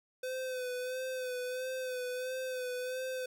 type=tone with vibrato; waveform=square; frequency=508 Hz; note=B4; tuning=49 cents sharp; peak=-36 dBFS; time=0.23-3.26 s; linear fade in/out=5 ms; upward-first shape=sine; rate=1.5 Hz; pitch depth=35 cents each way; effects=none